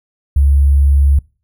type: tone with sample-and-hold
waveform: sine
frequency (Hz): 70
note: C#2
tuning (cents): +18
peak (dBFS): -7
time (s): 0.36-1.19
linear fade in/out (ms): 5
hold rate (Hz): 11025
effects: noise-tail reverb RT60 0.4 s tail -25 dB re dry